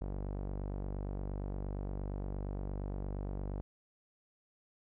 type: tone with low-pass filter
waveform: sawtooth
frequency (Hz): 48.61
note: G1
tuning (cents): -14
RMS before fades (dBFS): -39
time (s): 0.01-3.61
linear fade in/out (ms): 0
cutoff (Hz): 690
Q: 1
effects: none